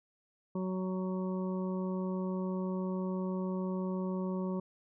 harmonic tone, 186.1 Hz, F#3, 10 cents sharp, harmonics 1 / 2 / 3 / 5 / 6, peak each -33 / -39 / -43 / -47 / -49 dBFS, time 0.55-4.6 s, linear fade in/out 5 ms, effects none

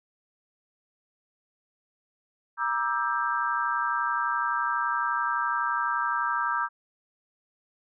sine chord, E half-diminished seventh, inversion second, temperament just, 949.3 / 1186.7 / 1318.5 / 1582.2 Hz, Bb5 / D6 / E6 / G6, +31 / +18 / 0 / +16 cents, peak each -30 dBFS, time 2.57-6.69 s, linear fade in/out 50 ms, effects none

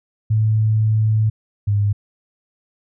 sine tone pair in turn, 109 / 102.34 Hz, A2 / G#2, -16 / -25 cents, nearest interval minor second, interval 109 cents, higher first, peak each -13 / -14 dBFS, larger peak first, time 0.3-1.3 / 1.67-1.93 s, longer first, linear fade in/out 10 ms, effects none

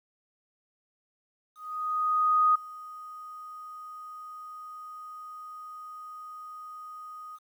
sine tone with ADSR envelope, 1244.5 Hz, D#6, in tune, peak -18 dBFS, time 1.55-7.39 s, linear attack 1000 ms, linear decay 8 ms, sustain -22 dB, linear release 41 ms, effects 10-bit

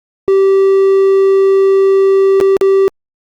triangle tone with dropouts, 388.4 Hz, G4, 16 cents flat, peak -4 dBFS, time 0.28-2.88 s, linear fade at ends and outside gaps 0 ms, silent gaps 2.402-2.411 / 2.568-2.612 s, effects Opus 48 kbps

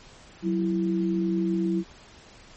sine tone pair together, 186.44 / 332.2 Hz, F#3 / E4, +13 / +13 cents, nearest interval minor seventh, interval 1000 cents, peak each -25 / -25 dBFS, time 0.42-1.84 s, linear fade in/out 50 ms, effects pink hiss -50 dBFS RMS until 2.56 s + MP3 32 kbps

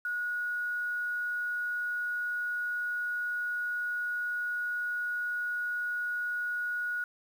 sine tone with quantisation, 1454 Hz, F#6, 31 cents flat, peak -30 dBFS, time 0.05-7.04 s, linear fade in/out 2 ms, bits 9, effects none

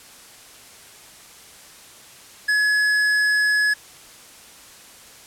sine tone with tanh clipping, 1694 Hz, G#6, 34 cents sharp, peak -18 dBFS, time 2.48-3.74 s, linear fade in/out 10 ms, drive 12 dB, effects white hiss -45 dBFS RMS until 5.26 s + low-pass 11000 Hz 12 dB/octave

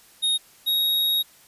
square tone pair in turn, 3729 / 3775 Hz, A#7 / A#7, 0 / +21 cents, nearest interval unison, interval 21 cents, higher second, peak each -20 dBFS, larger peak neither, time 0.22-0.38 / 0.66-1.23 s, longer second, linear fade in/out 20 ms, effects white hiss -53 dBFS RMS until 1.47 s + resampled to 32000 Hz

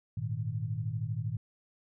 sine chord, Ab suspended second, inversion none, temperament equal, 103.83 / 116.54 / 155.56 Hz, Ab2 / Bb2 / Eb3, 0 / 0 / 0 cents, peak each -36 / -34 / -38 dBFS, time 0.17-1.37 s, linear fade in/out 5 ms, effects none

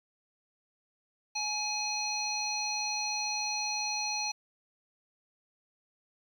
harmonic tone, 841 Hz, G#5, 22 cents sharp, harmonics 1 / 3 / 5 / 7, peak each -37 / -37 / -35 / -36 dBFS, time 1.35-4.32 s, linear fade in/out 10 ms, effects 10-bit

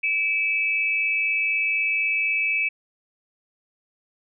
sine tone pair together, 2316 / 2600 Hz, D7 / E7, -25 / -24 cents, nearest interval major second, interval 201 cents, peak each -23 dBFS, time 0.03-2.69 s, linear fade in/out 10 ms, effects none

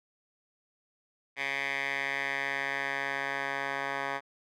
10% pulse tone with band-pass filter sweep, 138.2 Hz, C#3, 5 cents flat, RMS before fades -33 dBFS, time 1.36-4.21 s, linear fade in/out 50 ms, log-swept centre 2200 to 1400 Hz, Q 3, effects none

